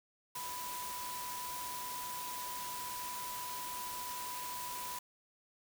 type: tone in noise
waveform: sine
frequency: 987.8 Hz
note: B5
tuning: in tune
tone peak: -42 dBFS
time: 0.35-4.99 s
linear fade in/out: 5 ms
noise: white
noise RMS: -44 dBFS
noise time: 0.35-4.99 s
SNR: -1 dB
effects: none